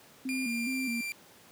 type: tone with vibrato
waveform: sine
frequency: 246.9 Hz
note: B3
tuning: in tune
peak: -31 dBFS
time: 0.25-1.01 s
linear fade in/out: 5 ms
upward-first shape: square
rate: 2.4 Hz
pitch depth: 97 cents each way
type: tone with pitch glide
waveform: 40% pulse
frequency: 2400 to 2364 Hz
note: D7 to D7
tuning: +37 to +11 cents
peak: -33 dBFS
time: 0.29-1.12 s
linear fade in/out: 0 ms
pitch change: -26 cents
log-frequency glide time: 0.45-0.83 s
effects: pink hiss -56 dBFS RMS until 1.51 s + high-pass 150 Hz 12 dB/octave